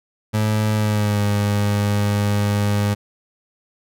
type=tone with pitch glide; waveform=30% pulse; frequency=107.4 to 102.79 Hz; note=A2 to G#2; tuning=-41 to -17 cents; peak=-14 dBFS; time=0.33-2.95 s; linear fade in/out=20 ms; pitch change=-76 cents; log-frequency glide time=0.74-1.23 s; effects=none